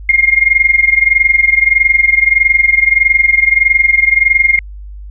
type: tone with amplitude modulation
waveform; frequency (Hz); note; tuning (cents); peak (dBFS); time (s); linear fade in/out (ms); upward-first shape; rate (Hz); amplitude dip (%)
sine; 2129; C7; +30; -3; 0.09-4.59; 2; sine; 21.6; 85
effects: added 50 Hz sine -26 dBFS peak until 5.1 s